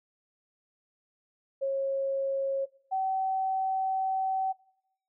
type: tone pair in turn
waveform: sine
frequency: 544 / 763.7 Hz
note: C#5 / G5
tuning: -33 / -45 cents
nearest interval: tritone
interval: 588 cents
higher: second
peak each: -26 dBFS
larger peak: neither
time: 1.61-2.66 / 2.91-4.53 s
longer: second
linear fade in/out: 20 ms
effects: noise-tail reverb RT60 0.8 s tail -23 dB re dry